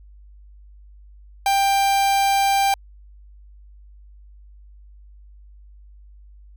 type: tone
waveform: 45% pulse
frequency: 790 Hz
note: G5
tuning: 13 cents sharp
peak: -16 dBFS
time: 1.46-2.74 s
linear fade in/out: 2 ms
effects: added 50 Hz sine -43 dBFS peak until 6.56 s